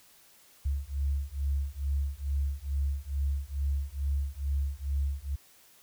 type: beating tone pair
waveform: sine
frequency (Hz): 68.8 / 71.1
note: C#2 / C#2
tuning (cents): -12 / +45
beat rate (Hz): 2.3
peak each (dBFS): -31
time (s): 0.65-5.36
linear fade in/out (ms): 10
effects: white hiss -59 dBFS RMS until 5.82 s